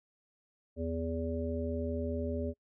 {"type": "harmonic tone", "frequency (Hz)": 82.4, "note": "E2", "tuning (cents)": 0, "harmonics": [1, 3, 5, 7], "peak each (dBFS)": [-36, -37, -39, -39], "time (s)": [0.76, 2.54], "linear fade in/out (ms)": 50, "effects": ["noise-tail reverb RT60 0.1 s tail -25 dB re dry"]}